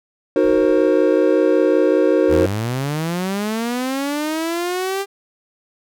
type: chord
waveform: triangle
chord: C half-diminished seventh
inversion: first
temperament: equal with one note detuned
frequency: 311.1 / 370 / 466.2 / 531.5 Hz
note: Eb4 / Gb4 / Bb4 / C5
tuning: 0 / 0 / 0 / +27 cents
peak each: -16 dBFS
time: 0.36-2.46 s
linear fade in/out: 2 ms
type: noise with exponential decay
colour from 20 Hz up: brown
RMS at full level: -35 dBFS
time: 0.43-1.49 s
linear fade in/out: 5 ms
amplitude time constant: 230 ms
type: linear sweep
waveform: sawtooth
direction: up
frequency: 73 to 399.7 Hz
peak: -16 dBFS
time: 2.28-5.06 s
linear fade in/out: 50 ms
effects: none